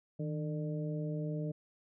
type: harmonic tone with a mistuned harmonic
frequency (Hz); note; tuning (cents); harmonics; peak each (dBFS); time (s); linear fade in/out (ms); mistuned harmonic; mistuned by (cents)
150; D3; +37; 1 / 2 / 3 / 4; -35 / -42 / -44 / -45; 0.19-1.52; 10; 1; +83
effects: none